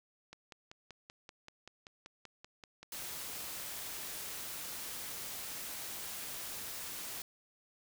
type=click train; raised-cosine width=0.2 ms; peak=-32 dBFS; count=21; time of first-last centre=0.33-4.176 s; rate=5.2 Hz
type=noise; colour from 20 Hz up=white; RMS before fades=-43 dBFS; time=2.92-7.22 s; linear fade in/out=2 ms
effects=none